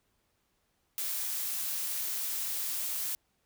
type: noise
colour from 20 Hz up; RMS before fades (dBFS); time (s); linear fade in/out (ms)
blue; -34; 0.98-3.15; 0
effects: pink hiss -75 dBFS RMS until 3.45 s